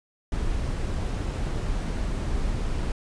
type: noise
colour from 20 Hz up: brown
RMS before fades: -27 dBFS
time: 0.32-2.92 s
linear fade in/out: 2 ms
effects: resampled to 22050 Hz